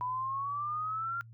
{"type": "exponential sweep", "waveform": "sine", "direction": "up", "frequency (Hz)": [985, 1396.9], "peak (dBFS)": -32, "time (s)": [0.01, 1.21], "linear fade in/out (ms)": 0, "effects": ["noise-tail reverb RT60 0.1 s tail -25 dB re dry", "added 114 Hz sine -49 dBFS peak until 1.33 s"]}